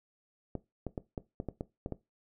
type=clicks; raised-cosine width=2 ms; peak=-22 dBFS; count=9; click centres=0.553 / 0.867 / 0.978 / 1.178 / 1.401 / 1.487 / 1.609 / 1.861 / 1.923 s; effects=noise-tail reverb RT60 0.2 s tail -17 dB re dry